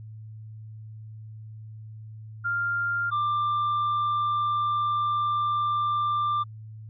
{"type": "tone pair in turn", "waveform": ["sine", "triangle"], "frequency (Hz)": [1396.9, 1185.8], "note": ["F6", "D6"], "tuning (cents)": [0, 16], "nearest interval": "minor third", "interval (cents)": 284, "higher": "first", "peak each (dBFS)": [-24, -21], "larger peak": "second", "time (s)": [[2.44, 3.11], [3.11, 6.44]], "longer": "second", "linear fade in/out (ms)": 20, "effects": ["added 109 Hz sine -39 dBFS peak until 6.89 s", "resampled to 11025 Hz"]}